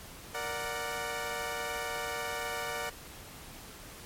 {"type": "chord", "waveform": "15% pulse", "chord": "Bb augmented", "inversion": "none", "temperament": "equal", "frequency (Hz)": [466.2, 587.3, 740], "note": ["Bb4", "D5", "F#5"], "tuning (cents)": [0, 0, 0], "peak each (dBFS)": -32, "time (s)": [0.34, 2.9], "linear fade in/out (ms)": 10, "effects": ["pink hiss -48 dBFS RMS until 4.05 s", "MP3 64 kbps"]}